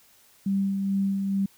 sine tone with tremolo, 196 Hz, G3, in tune, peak -21 dBFS, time 0.46-1.46 s, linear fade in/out 5 ms, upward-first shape sine, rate 2.3 Hz, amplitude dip 35%, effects white hiss -58 dBFS RMS until 1.57 s

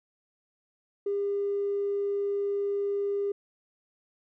triangle tone with tanh clipping, 402.5 Hz, G4, 46 cents sharp, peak -26 dBFS, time 1.06-3.32 s, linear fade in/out 5 ms, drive 4 dB, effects none

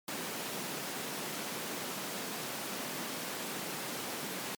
pink high-pass noise, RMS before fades -39 dBFS, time 0.08-4.55 s, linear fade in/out 2 ms, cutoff 170 Hz, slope 24 dB/octave, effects MP3 96 kbps

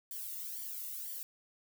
violet noise with flanger, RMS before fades -42 dBFS, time 0.11-1.23 s, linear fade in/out 0 ms, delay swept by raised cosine 0.76 to 1.28 ms, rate 2 Hz, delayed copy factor -1, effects none

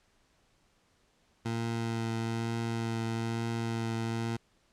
20% pulse tone with vibrato, 114.6 Hz, A#2, 29 cents flat, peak -26 dBFS, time 1.45-4.37 s, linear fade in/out 10 ms, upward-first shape triangle, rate 1.1 Hz, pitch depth 16 cents each way, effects pink hiss -69 dBFS RMS until 4.72 s + low-pass 8000 Hz 12 dB/octave

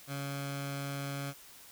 15% pulse tone with notch filter, 140 Hz, C#3, 18 cents sharp, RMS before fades -38 dBFS, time 0.07-1.34 s, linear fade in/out 50 ms, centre 380 Hz, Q 1.1, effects white hiss -54 dBFS RMS until 1.71 s

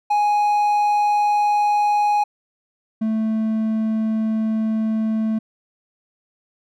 triangle tone pair in turn, 830.6 / 220 Hz, G#5 / A3, 0 / 0 cents, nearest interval octave + major seventh, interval 2300 cents, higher first, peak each -13 / -16 dBFS, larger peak first, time 0.1-2.24 / 3.01-5.39 s, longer second, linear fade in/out 10 ms, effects none

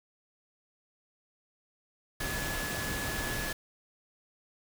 sine tone in noise, 1704 Hz, G#6, 44 cents sharp, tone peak -38 dBFS, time 2.2-3.53 s, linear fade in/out 5 ms, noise pink, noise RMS -35 dBFS, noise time 2.2-3.53 s, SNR -6 dB, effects none

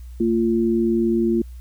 sine tone pair together, 226.3 / 345.8 Hz, A3 / F4, +49 / -17 cents, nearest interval perfect fifth, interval 734 cents, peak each -19 dBFS, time 0.2-1.42 s, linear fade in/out 5 ms, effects added 61 Hz sine -34 dBFS peak until 1.6 s + white hiss -58 dBFS RMS until 1.6 s

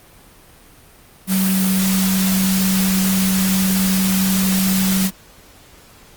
sine tone in noise, 189.6 Hz, F#3, 43 cents sharp, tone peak -15 dBFS, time 1.27-5.11 s, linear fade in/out 50 ms, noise white, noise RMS -22 dBFS, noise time 1.27-5.11 s, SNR +4 dB, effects pink hiss -46 dBFS RMS until 6.16 s + Opus 32 kbps

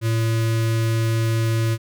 square tone with notch filter, 113.1 Hz, A2, 48 cents sharp, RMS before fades -20 dBFS, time 0.01-1.78 s, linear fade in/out 50 ms, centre 790 Hz, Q 1.6, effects none

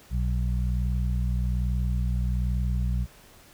harmonic tone, 61.2 Hz, B1, 15 cents flat, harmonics 1 / 2 / 3, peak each -24 / -30 / -34 dBFS, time 0.1-3.07 s, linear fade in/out 50 ms, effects pink hiss -53 dBFS RMS until 3.53 s

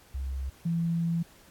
sine tone pair in turn, 66.6 / 167.82 Hz, C2 / E3, +31 / +31 cents, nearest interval octave + major third, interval 1600 cents, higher second, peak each -30 / -25 dBFS, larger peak second, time 0.14-0.5 / 0.65-1.23 s, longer second, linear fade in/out 10 ms, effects pink hiss -57 dBFS RMS until 1.5 s + AAC 64 kbps

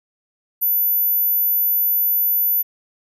sine tone, 14000 Hz, A9, 10 cents flat, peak -15 dBFS, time 0.61-2.63 s, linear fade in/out 20 ms, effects none

